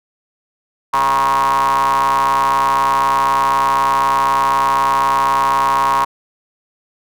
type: ring-modulated tone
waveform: square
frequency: 66 Hz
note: C2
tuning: 16 cents sharp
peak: -10 dBFS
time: 0.93-6.05 s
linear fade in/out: 10 ms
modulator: 1020 Hz
effects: none